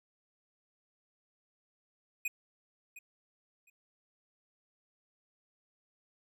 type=tone with echo; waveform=square; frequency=2489 Hz; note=D#7; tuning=in tune; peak=-32 dBFS; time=2.25-2.28 s; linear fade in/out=5 ms; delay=710 ms; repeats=2; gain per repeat=-15 dB; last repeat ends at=3.7 s; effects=none